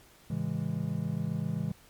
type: chord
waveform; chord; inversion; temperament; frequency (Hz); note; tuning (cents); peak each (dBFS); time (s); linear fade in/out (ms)
triangle; A major seventh; none; just; 110 / 137.5 / 165 / 206.2; A2 / C#3 / E3 / G#3; 0 / -14 / +2 / -12; -36 / -33 / -31 / -34; 0.3-1.72; 5
effects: pink hiss -58 dBFS RMS until 1.89 s + MP3 96 kbps